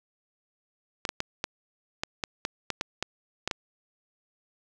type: clicks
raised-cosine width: 0.2 ms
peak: -11 dBFS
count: 12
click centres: 1.052 / 1.091 / 1.204 / 1.441 / 2.035 / 2.238 / 2.451 / 2.703 / 2.811 / 3.026 / 3.476 / 3.512 s
effects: none